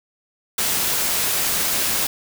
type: noise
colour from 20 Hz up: white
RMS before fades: -21 dBFS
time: 0.58-2.07 s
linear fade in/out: 5 ms
effects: none